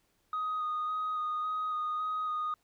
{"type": "tone with vibrato", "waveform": "sine", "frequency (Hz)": 1244.5, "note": "D#6", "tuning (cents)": 0, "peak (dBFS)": -29, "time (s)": [0.33, 2.54], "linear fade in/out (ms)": 2, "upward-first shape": "square", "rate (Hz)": 1.8, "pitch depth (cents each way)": 13, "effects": ["tanh soft clip ceiling -28 dBFS", "pink hiss -73 dBFS RMS until 2.63 s"]}